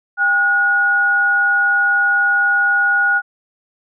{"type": "tone pair together", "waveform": "sine", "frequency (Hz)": [800.5, 1448], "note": ["G5", "F#6"], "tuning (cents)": [36, -38], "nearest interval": "minor seventh", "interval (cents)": 1026, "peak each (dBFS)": [-22, -12], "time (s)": [0.17, 3.22], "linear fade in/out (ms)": 50, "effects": []}